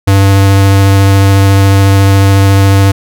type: tone with vibrato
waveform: square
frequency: 98 Hz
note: G2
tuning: in tune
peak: -4 dBFS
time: 0.07-2.92 s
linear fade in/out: 10 ms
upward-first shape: triangle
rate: 14 Hz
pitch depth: 12 cents each way
effects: none

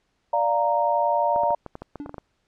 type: chord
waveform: sine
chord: Bb major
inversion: first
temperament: equal with one note detuned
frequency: 587.3 / 698.5 / 929.6 Hz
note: D5 / F5 / Bb5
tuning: 0 / 0 / -5 cents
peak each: -24 / -24 / -22 dBFS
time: 0.33-1.55 s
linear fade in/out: 5 ms
type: clicks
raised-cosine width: 1 ms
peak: -21 dBFS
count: 11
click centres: 1.361 / 1.435 / 1.506 / 1.663 / 1.754 / 1.82 / 1.957 / 2.061 / 2.094 / 2.143 / 2.182 s
type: tone with exponential decay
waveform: triangle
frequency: 290 Hz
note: D4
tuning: 22 cents flat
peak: -26 dBFS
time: 2-2.19 s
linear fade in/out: 0 ms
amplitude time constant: 40 ms
effects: pink hiss -71 dBFS RMS until 2.47 s + low-pass 6000 Hz 12 dB/octave

